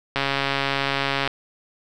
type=click train; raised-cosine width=0.3 ms; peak=-6 dBFS; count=155; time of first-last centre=0.16-1.276 s; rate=138 Hz; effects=none